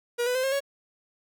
45% pulse tone with pitch steps, 479 / 497.3 / 516.4 / 536.1 / 556.6 Hz, A#4 / B4 / C5 / C5 / C#5, +47 / +12 / -23 / +42 / +7 cents, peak -24 dBFS, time 0.18-0.605 s, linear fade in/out 20 ms, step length 85 ms, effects none

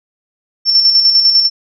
sine tone with tremolo, 5410 Hz, E8, 44 cents sharp, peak -5 dBFS, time 0.65-1.5 s, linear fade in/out 50 ms, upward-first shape square, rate 10 Hz, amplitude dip 45%, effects none

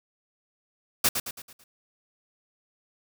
white noise with echo, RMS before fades -21 dBFS, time 1.04-1.09 s, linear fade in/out 5 ms, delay 110 ms, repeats 5, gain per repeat -7 dB, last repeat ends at 1.64 s, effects none

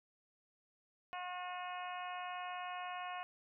harmonic tone, 360.6 Hz, F#4, 45 cents flat, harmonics 2 / 3 / 4 / 5 / 6 / 7 / 8, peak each -44 / -46 / -52 / -53 / -56 / -52 / -54 dBFS, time 1.13-3.23 s, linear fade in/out 0 ms, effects none

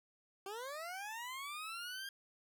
20% pulse linear sweep, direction up, 378 to 1617 Hz, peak -38 dBFS, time 0.46-2.09 s, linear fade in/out 2 ms, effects none

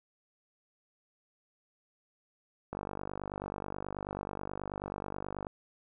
click train, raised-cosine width 1 ms, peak -23 dBFS, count 136, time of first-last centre 2.73-5.468 s, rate 49.3 Hz, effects none

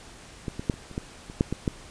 clicks, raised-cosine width 3 ms, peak -17 / -19 / -9 / -29 / -29 / -16 / -26 / -7 / -14 / -11 dBFS, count 10, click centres 0.482 / 0.595 / 0.698 / 0.74 / 0.913 / 0.979 / 1.299 / 1.409 / 1.526 / 1.678 s, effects pink hiss -47 dBFS RMS until 1.9 s + resampled to 22050 Hz

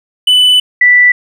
triangle / sine tone pair in turn, 2992 / 1971.7 Hz, F#7 / B6, +19 / -3 cents, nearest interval perfect fifth, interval 722 cents, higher first, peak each -3 dBFS, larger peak neither, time 0.27-0.6 / 0.81-1.12 s, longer first, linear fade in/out 5 ms, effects none

